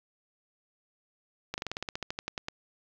slowing click train, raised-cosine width 0.2 ms, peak -16 dBFS, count 15, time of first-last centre 1.54-2.484 s, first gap 39 ms, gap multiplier 1.08, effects low-pass 6000 Hz 12 dB/octave + 8-bit

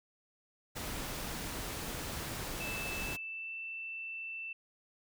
pink noise, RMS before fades -40 dBFS, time 0.75-3.17 s, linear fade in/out 20 ms
sine tone with pitch glide, 2632 to 2666 Hz, E7 to E7, -3 to +19 cents, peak -39 dBFS, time 2.6-4.53 s, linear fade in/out 5 ms, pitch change +22 cents, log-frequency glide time 3-3.55 s
effects none

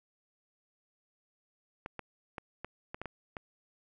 clicks, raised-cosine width 0.5 ms, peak -24 dBFS, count 8, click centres 1.861 / 1.993 / 2.382 / 2.646 / 2.945 / 3.016 / 3.057 / 3.368 s, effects none

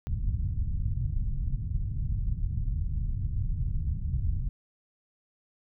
pink low-pass noise, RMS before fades -29 dBFS, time 0.07-4.49 s, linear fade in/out 0 ms, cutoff 130 Hz, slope 24 dB/octave, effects none

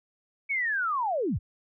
sine linear sweep, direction down, 2276 to 43.63 Hz, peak -25 dBFS, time 0.49-1.39 s, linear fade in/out 20 ms, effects none

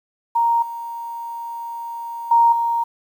sine tone with level steps, 932.3 Hz, A#5, in tune, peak -14 / -27 / -10 / -17 dBFS, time 0.35-2.84 s, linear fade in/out 10 ms, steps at 0.62 / 2.31 / 2.52 s, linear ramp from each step 5 ms, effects 8-bit

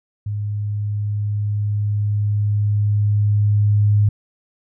sine tone with level ramp, 103.83 Hz, G#2, in tune, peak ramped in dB -21 to -11 dBFS, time 0.26-4.09 s, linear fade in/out 5 ms, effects none

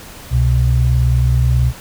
sine tone pair together, 66.1 / 124.59 Hz, C2 / B2, +18 / +16 cents, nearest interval major seventh, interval 1098 cents, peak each -13 dBFS, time 0.3-1.73 s, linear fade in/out 50 ms, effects pink hiss -36 dBFS RMS until 1.8 s

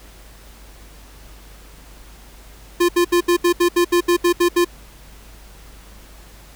square tone bursts, 349.2 Hz, F4, in tune, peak -13 dBFS, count 12, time 2.8-4.648 s, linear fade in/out 10 ms, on 88 ms, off 72 ms, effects added 50 Hz sine -42 dBFS peak until 6.55 s + pink hiss -46 dBFS RMS until 6.55 s

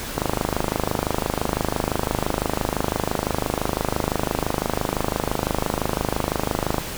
click train, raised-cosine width 1 ms, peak -6 dBFS, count 172, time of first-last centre 0.18-6.782 s, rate 25.9 Hz, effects pink hiss -31 dBFS RMS until 6.97 s

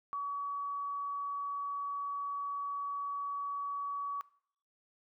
sine tone, 1134 Hz, C#6, 39 cents sharp, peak -34 dBFS, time 0.13-4.21 s, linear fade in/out 0 ms, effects noise-tail reverb RT60 0.6 s tail -20 dB re dry

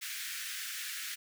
pink high-pass noise, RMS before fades -40 dBFS, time 0.01-1.16 s, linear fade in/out 20 ms, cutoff 1500 Hz, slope 48 dB/octave, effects none

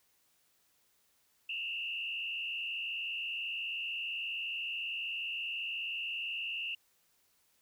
sine tone with frequency modulation, 2753 Hz, F7, 25 cents flat, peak -35 dBFS, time 1.49-6.75 s, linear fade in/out 5 ms, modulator 78.6 Hz, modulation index 1.6, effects white hiss -72 dBFS RMS until 7.61 s

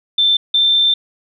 sine tone pair in turn, 3551 / 3566 Hz, A7 / A7, +15 / +22 cents, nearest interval unison, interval 7 cents, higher second, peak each -10 dBFS, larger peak neither, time 0.18-0.37 / 0.54-0.94 s, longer second, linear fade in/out 5 ms, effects none

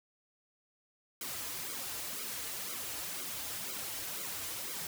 white noise with flanger, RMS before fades -40 dBFS, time 1.21-4.87 s, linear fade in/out 2 ms, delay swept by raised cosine 1.1 to 5.5 ms, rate 2 Hz, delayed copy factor -1, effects none

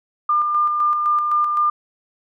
sine tone with tremolo, 1201 Hz, D6, 38 cents sharp, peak -14 dBFS, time 0.29-1.7 s, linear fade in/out 5 ms, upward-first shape square, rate 3.9 Hz, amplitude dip 35%, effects none

